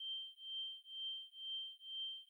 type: tone with tremolo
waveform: sine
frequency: 3139 Hz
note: G7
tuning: 2 cents sharp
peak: -40 dBFS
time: 0-2.29 s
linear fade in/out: 5 ms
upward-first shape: triangle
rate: 2.1 Hz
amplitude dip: 100%
effects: 13-bit